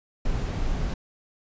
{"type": "noise", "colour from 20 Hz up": "brown", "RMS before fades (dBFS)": -26, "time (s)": [0.25, 0.94], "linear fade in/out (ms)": 5, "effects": ["resampled to 16000 Hz"]}